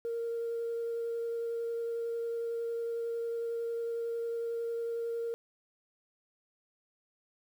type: tone with vibrato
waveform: sine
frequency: 464.3 Hz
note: A#4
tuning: 7 cents flat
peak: -31 dBFS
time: 0.05-5.34 s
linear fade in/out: 0 ms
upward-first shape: triangle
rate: 11 Hz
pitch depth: 10 cents each way
effects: tanh soft clip ceiling -28 dBFS + 10-bit